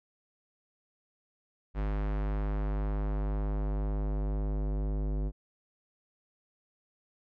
square tone with low-pass filter sweep, 51 Hz, G#1, 31 cents flat, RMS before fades -31 dBFS, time 1.74-5.32 s, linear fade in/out 50 ms, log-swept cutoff 2000 to 470 Hz, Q 0.79, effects none

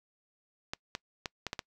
clicks, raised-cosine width 0.2 ms, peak -17 dBFS, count 6, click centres 0.735 / 0.951 / 1.258 / 1.467 / 1.531 / 1.592 s, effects noise-tail reverb RT60 0.1 s tail -26 dB re dry

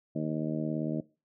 harmonic tone, 77.78 Hz, D#2, in tune, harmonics 2 / 3 / 4 / 5 / 6 / 7 / 8, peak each -34 / -34 / -35 / -44 / -45 / -42 / -40 dBFS, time 0.15-1.01 s, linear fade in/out 10 ms, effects noise-tail reverb RT60 0.3 s tail -20 dB re dry

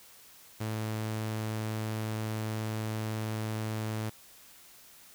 sawtooth tone, 109.2 Hz, A2, 13 cents flat, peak -28 dBFS, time 0.6-4.1 s, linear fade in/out 10 ms, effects white hiss -55 dBFS RMS until 5.14 s

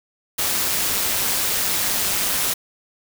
white noise with amplitude modulation, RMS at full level -19 dBFS, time 0.38-2.54 s, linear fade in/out 10 ms, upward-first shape sine, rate 199 Hz, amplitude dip 55%, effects none

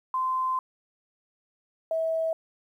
sine tone pair in turn, 1035 / 648.6 Hz, C6 / E5, -19 / -28 cents, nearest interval minor sixth, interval 809 cents, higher first, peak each -24 dBFS, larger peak neither, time 0.14-0.59 / 1.91-2.33 s, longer first, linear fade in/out 2 ms, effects 10-bit

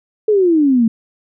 sine exponential sweep, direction down, 440 to 218.9 Hz, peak -9 dBFS, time 0.28-0.88 s, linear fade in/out 5 ms, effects none

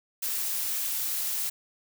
blue noise, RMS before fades -30 dBFS, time 0.22-1.5 s, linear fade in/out 10 ms, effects none

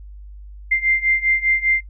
sine beating tone pair, 2090 / 2095 Hz, C7 / C7, -2 / +2 cents, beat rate 5 Hz, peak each -20 / -18 dBFS, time 0.71-1.81 s, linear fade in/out 10 ms, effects noise-tail reverb RT60 0.1 s tail -18 dB re dry + added 50 Hz sine -35 dBFS peak until 1.89 s

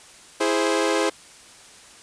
sawtooth chord, E augmented, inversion none, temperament equal, 329.6 / 415.3 / 523.3 Hz, E4 / G#4 / B#4, 0 / 0 / 0 cents, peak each -20 dBFS, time 0.4-1.1 s, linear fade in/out 10 ms, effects white hiss -47 dBFS RMS until 2.02 s + resampled to 22050 Hz

